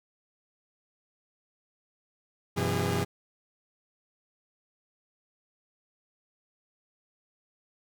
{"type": "tone cluster", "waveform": "sawtooth", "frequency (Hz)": [95.1, 124.7, 167.9, 407], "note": ["F#2", "B2", "E3", "G#4"], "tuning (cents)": [48, 17, 32, -35], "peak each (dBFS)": -28, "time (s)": [2.56, 3.05], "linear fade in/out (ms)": 20, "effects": []}